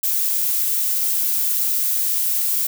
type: noise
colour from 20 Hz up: violet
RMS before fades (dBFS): -20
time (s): 0.03-2.67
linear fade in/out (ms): 5
effects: none